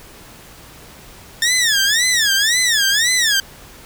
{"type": "tone with vibrato", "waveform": "15% pulse", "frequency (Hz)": 1786, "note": "A6", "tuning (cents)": 25, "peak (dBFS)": -7, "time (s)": [1.42, 3.4], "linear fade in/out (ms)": 2, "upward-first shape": "sine", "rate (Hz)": 1.9, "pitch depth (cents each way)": 220, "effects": ["pink hiss -41 dBFS RMS until 3.85 s"]}